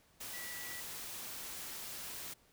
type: tone in noise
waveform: sine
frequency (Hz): 1954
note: B6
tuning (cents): -19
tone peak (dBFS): -47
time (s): 0.33-0.81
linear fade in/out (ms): 10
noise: white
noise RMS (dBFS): -45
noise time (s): 0.2-2.34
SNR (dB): -5
effects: pink hiss -68 dBFS RMS until 2.52 s